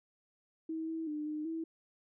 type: tone with pitch steps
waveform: sine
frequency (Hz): 321.2 / 324 / 300.8 / 304.4 / 325.3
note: E4 / E4 / D4 / D#4 / E4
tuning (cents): -45 / -30 / +42 / -38 / -23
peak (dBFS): -35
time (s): 0.69-1.64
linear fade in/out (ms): 5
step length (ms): 190
effects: none